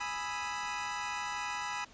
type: chord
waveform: 25% pulse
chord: E major seventh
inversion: first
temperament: equal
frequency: 830.6 / 987.8 / 1244.5 / 1318.5 Hz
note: G#5 / B5 / D#6 / E6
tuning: 0 / 0 / 0 / 0 cents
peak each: -37 / -34 / -40 / -39 dBFS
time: 0-1.85 s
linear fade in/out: 10 ms
effects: pink hiss -57 dBFS RMS until 1.93 s + resampled to 16000 Hz